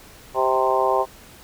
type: harmonic tone with a mistuned harmonic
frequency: 130.81 Hz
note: C3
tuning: in tune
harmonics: 3 / 4 / 5 / 6 / 7 / 8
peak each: -24 / -24 / -24 / -24 / -24 / -24 dBFS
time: 0.34-1.06 s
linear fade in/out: 50 ms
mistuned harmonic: 5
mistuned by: -29 cents
effects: pink hiss -46 dBFS RMS until 1.43 s